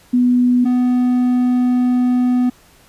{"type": "tone pair in turn", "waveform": ["sine", "triangle"], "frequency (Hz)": [246.9, 248.6], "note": ["B3", "B3"], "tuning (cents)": [0, 12], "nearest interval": "unison", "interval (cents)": 12, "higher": "second", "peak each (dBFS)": -10, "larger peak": "neither", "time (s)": [[0.13, 0.65], [0.65, 2.5]], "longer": "second", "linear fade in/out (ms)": 10, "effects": ["pink hiss -49 dBFS RMS until 2.88 s", "resampled to 32000 Hz"]}